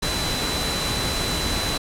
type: tone in noise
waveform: sine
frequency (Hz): 4000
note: B7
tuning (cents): +21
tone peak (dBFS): -28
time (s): 0.02-1.78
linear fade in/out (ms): 10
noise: pink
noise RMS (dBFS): -25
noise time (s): 0.02-1.78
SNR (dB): -6
effects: low-pass 11000 Hz 12 dB/octave